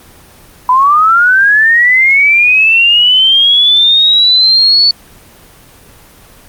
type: linear sweep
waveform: sine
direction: up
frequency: 987.8 to 4479 Hz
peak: -4 dBFS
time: 0.69-4.91 s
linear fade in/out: 2 ms
effects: pink hiss -39 dBFS RMS until 6.48 s + Opus 24 kbps